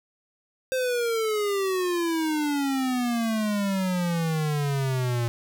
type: exponential sweep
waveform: square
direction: down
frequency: 523.3 to 116.54 Hz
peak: -24 dBFS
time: 0.72-5.28 s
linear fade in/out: 0 ms
effects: 10-bit